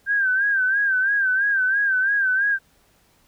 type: tone with vibrato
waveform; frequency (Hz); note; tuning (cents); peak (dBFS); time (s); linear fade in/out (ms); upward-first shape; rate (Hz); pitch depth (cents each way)
sine; 1578; G6; +11; -17; 0.06-2.59; 50; sine; 3; 86
effects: pink hiss -60 dBFS RMS until 3.27 s